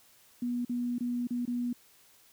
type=tone with dropouts; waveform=sine; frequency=242.9 Hz; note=B3; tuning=29 cents flat; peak=-29 dBFS; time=0.42-1.73 s; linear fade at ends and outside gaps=5 ms; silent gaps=0.65-0.694 / 0.984-1.006 / 1.272-1.306 / 1.454-1.476 s; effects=white hiss -61 dBFS RMS until 2.32 s